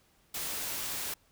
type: noise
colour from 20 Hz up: white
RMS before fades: -36 dBFS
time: 0.34-1.14 s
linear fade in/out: 5 ms
effects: pink hiss -67 dBFS RMS until 1.31 s